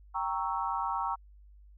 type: chord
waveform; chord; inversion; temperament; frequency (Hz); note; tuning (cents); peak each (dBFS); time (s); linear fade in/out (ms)
sine; G diminished seventh; none; equal; 784 / 932.3 / 1108.7 / 1318.5; G5 / Bb5 / Db6 / Fb6; 0 / 0 / 0 / 0; -36 / -33 / -35 / -37; 0.14-1.16; 20
effects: added 50 Hz sine -52 dBFS peak until 1.77 s